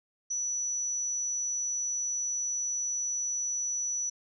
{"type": "tone", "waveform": "sine", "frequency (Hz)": 5920, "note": "F#8", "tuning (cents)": 0, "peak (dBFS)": -29, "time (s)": [0.3, 4.1], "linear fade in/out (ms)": 10, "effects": []}